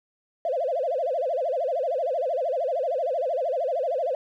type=tone with vibrato; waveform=triangle; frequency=590 Hz; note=D5; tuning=8 cents sharp; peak=-19 dBFS; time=0.45-4.15 s; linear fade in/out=2 ms; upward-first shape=sine; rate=13 Hz; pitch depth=290 cents each way; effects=tanh soft clip ceiling -21 dBFS